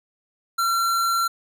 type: tone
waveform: square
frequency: 1363 Hz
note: F6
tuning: 43 cents flat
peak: -20 dBFS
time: 0.58-1.28 s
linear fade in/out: 10 ms
effects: none